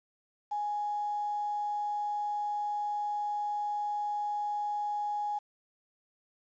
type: tone with quantisation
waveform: sine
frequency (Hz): 830.6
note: G#5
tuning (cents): 0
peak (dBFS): -30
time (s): 0.51-5.39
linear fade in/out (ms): 10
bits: 9
effects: resampled to 16000 Hz